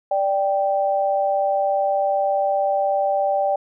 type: tone pair together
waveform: sine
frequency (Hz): 587.3 / 784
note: D5 / G5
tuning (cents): 0 / 0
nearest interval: perfect fourth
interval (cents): 500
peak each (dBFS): -20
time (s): 0.11-3.56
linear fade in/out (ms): 5
effects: none